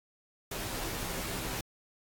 pink noise with comb filter, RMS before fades -37 dBFS, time 0.51-1.61 s, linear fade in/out 5 ms, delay 14 ms, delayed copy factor -0.95, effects AAC 64 kbps

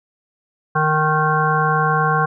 harmonic tone, 154.7 Hz, D#3, 10 cents flat, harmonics 1 / 3 / 5 / 7 / 9 / 10, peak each -20 / -24 / -21 / -19 / -24 / -23 dBFS, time 0.75-2.26 s, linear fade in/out 10 ms, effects none

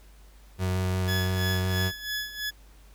35% pulse tone with vibrato, 92.5 Hz, F#2, in tune, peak -23 dBFS, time 0.58-1.92 s, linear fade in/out 50 ms, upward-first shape square, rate 5.7 Hz, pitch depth 9 cents each way
20% pulse tone with tremolo, 1700 Hz, G#6, 40 cents sharp, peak -23 dBFS, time 1.07-2.51 s, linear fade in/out 20 ms, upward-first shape sine, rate 3 Hz, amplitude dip 75%
effects added 50 Hz sine -50 dBFS peak until 2.94 s + pink hiss -59 dBFS RMS until 2.94 s

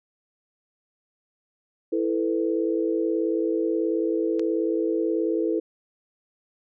sine chord, E suspended fourth, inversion none, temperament equal with one note detuned, 329.6 / 440 / 498.5 Hz, E4 / A4 / B4, 0 / 0 / +16 cents, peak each -24 / -26 / -29 dBFS, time 1.92-5.6 s, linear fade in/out 10 ms
click, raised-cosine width 0.2 ms, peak -22 dBFS, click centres 4.395 s
effects none

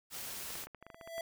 white noise, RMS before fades -43 dBFS, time 0.1-0.67 s, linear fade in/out 50 ms
clicks, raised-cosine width 0.5 ms, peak -33 dBFS, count 12, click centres 0.505 / 0.555 / 0.638 / 0.67 / 0.747 / 0.826 / 0.866 / 0.902 / 0.945 / 1.012 / 1.075 / 1.181 s
square tone with exponential growth, 664 Hz, E5, 12 cents sharp, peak -36 dBFS, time 0.81-1.21 s, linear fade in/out 2 ms, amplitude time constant 86 ms
effects none

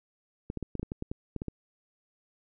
clicks, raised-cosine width 3 ms, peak -21 dBFS, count 12, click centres 0.501 / 0.573 / 0.627 / 0.753 / 0.796 / 0.83 / 0.919 / 1.024 / 1.115 / 1.363 / 1.419 / 1.483 s, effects none

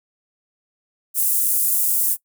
pink high-pass noise, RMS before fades -19 dBFS, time 1.14-2.17 s, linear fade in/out 50 ms, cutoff 9600 Hz, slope 24 dB/octave, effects noise-tail reverb RT60 0.1 s tail -21 dB re dry

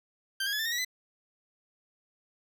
20% pulse tone with pitch steps, 1568 / 1634.6 / 1704 / 1776.4 / 1851.8 / 1930.4 / 2012 Hz, G6 / G#6 / G#6 / A6 / A#6 / B6 / B6, 0 / -28 / +44 / +16 / -12 / -40 / +32 cents, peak -24 dBFS, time 0.4-0.848 s, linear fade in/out 5 ms, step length 64 ms, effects none

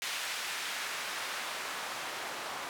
white noise with band-pass filter sweep, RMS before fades -38 dBFS, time 0.02-2.69 s, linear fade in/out 0 ms, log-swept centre 2100 to 830 Hz, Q 0.73, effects none

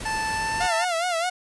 pink noise, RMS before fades -35 dBFS, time 0-0.67 s, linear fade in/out 5 ms
25% pulse tone with pitch glide, 879 to 893.3 Hz, A5 to A5, -2 to +26 cents, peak -21 dBFS, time 0.05-0.85 s, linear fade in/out 10 ms, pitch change +28 cents, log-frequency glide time 0.3-0.72 s
sawtooth tone with vibrato, 691 Hz, F5, 19 cents flat, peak -19 dBFS, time 0.6-1.3 s, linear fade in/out 10 ms, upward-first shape sine, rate 4.8 Hz, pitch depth 100 cents each way
effects resampled to 24000 Hz

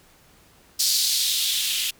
violet noise with band-pass filter sweep, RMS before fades -23 dBFS, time 0.79-1.91 s, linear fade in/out 10 ms, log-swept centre 4700 to 2900 Hz, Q 3.1, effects pink hiss -55 dBFS RMS until 1.99 s

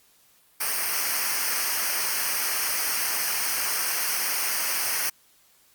white noise with comb filter, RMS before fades -26 dBFS, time 0.6-5.1 s, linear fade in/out 10 ms, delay 0.27 ms, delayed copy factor -0.8, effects white hiss -60 dBFS RMS until 5.74 s + Opus 48 kbps

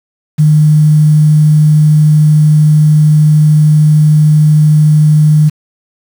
sine tone with quantisation, 152.2 Hz, D#3, 38 cents flat, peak -3 dBFS, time 0.38-5.5 s, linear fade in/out 20 ms, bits 5, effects none

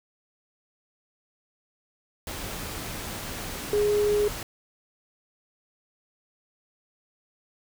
sine tone in noise, 415.3 Hz, G#4, in tune, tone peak -20 dBFS, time 3.73-4.28 s, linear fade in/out 2 ms, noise pink, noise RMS -35 dBFS, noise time 2.27-4.43 s, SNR +12 dB, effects none

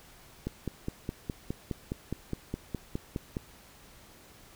click train, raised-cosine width 3 ms, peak -19 dBFS, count 15, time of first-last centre 0.47-3.369 s, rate 4.83 Hz, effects pink hiss -55 dBFS RMS until 4.55 s

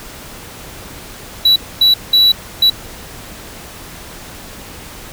triangle tone bursts at uneven times, 3930 Hz, B7, 9 cents flat, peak -5 dBFS, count 4, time 1.45-1.56 / 1.81-1.94 / 2.13-2.32 / 2.62-2.7 s, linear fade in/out 5 ms, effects pink hiss -33 dBFS RMS until 5.12 s

